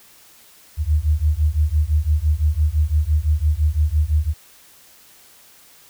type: beating tone pair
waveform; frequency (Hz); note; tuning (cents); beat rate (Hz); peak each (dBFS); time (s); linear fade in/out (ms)
sine; 73.42 / 79.32; D2 / D#2; 0 / +34; 5.9; -18; 0.77-4.34; 50
effects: white hiss -49 dBFS RMS until 5.89 s